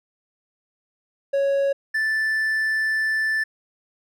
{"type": "tone pair in turn", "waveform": "triangle", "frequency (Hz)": [554.4, 1760.1], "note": ["C#5", "A6"], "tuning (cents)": [0, 0], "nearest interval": "octave + minor sixth", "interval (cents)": 2000, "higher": "second", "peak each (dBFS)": [-16, -18], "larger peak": "first", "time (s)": [[1.33, 1.73], [1.94, 3.44]], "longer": "second", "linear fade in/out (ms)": 10, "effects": []}